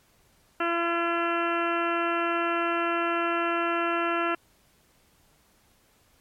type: harmonic tone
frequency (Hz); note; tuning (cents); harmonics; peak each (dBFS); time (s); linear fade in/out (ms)
339.6; F4; -48; 1 / 2 / 3 / 4 / 5 / 6 / 7 / 8 / 9; -29 / -31 / -34 / -28 / -34 / -41 / -40 / -35 / -44; 0.6-4.35; 5
effects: pink hiss -63 dBFS RMS until 6.2 s + MP3 64 kbps